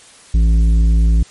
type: tone with tanh clipping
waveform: sine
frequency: 55.4 Hz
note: A1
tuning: 13 cents sharp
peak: -10 dBFS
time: 0.34-1.23 s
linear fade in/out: 5 ms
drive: 9 dB
effects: white hiss -43 dBFS RMS until 1.3 s + MP3 48 kbps